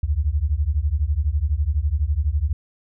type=beating tone pair; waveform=sine; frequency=68 / 80 Hz; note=C#2 / D#2; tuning=-33 / +49 cents; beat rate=12 Hz; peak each=-21 dBFS; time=0.03-2.53 s; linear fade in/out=5 ms; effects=none